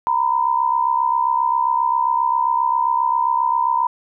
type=tone pair together; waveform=sine; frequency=932.3 / 999.8 Hz; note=A#5 / B5; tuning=0 / +21 cents; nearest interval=minor second; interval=121 cents; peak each=-18 dBFS; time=0.07-3.87 s; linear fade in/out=0 ms; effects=none